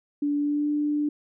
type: tone with pitch glide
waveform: sine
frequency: 290 to 295.6 Hz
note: D4 to D4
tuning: -22 to +11 cents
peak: -22 dBFS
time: 0.22-1.09 s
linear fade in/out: 5 ms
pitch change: +33 cents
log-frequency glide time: 0.37-0.69 s
effects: none